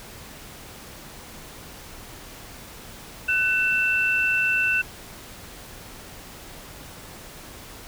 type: tone pair together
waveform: sine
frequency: 1500 / 2673 Hz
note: F#6 / E7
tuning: +23 / +23 cents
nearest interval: minor seventh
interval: 1000 cents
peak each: -23 / -21 dBFS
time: 3.28-4.82 s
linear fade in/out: 10 ms
effects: pink hiss -42 dBFS RMS until 7.87 s